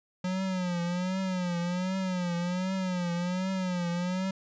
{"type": "tone with vibrato", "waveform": "square", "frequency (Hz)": 181.1, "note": "F#3", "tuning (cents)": -37, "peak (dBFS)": -29, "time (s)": [0.24, 4.31], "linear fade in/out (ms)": 5, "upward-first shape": "triangle", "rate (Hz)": 1.3, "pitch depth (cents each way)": 100, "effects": ["resampled to 16000 Hz"]}